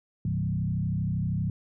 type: tone with frequency modulation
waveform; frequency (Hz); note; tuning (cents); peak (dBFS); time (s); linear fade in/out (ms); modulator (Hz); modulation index
sine; 138.59; C#3; 0; -25; 0.25-1.5; 2; 32.7; 1.6
effects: none